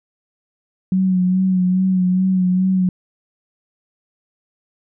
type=tone with vibrato; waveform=sine; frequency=185.2 Hz; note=F#3; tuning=2 cents sharp; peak=-13 dBFS; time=0.92-2.89 s; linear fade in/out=2 ms; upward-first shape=sine; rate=2.4 Hz; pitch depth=34 cents each way; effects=none